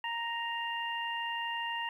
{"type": "harmonic tone", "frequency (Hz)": 932.3, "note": "A#5", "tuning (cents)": 0, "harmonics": [1, 2, 3], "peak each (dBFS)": [-36, -38, -38], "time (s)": [0.04, 1.89], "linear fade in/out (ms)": 2, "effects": ["11-bit"]}